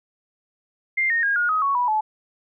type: tone with pitch steps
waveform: sine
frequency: 2099 / 1848.5 / 1627.9 / 1433.7 / 1262.6 / 1111.9 / 979.2 / 862.4 Hz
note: C7 / A#6 / G#6 / F6 / D#6 / C#6 / B5 / A5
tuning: +5 / -15 / -35 / +45 / +25 / +5 / -15 / -35 cents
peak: -18 dBFS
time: 0.97-2.01 s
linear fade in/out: 10 ms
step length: 130 ms
effects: none